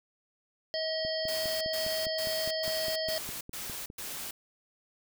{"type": "harmonic tone", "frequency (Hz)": 637, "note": "D#5", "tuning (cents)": 41, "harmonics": [1, 3, 5, 7, 8], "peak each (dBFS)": [-32, -41, -41, -37, -38], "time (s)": [0.74, 3.18], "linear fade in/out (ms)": 0}
{"type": "click train", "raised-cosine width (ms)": 3, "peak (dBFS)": -30, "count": 15, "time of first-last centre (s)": [1.05, 3.901], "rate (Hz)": 4.91}
{"type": "noise bursts", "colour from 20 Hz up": "white", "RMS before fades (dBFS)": -39, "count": 7, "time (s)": [1.28, 4.31], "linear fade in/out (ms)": 5, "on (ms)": 330, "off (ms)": 120}
{"effects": []}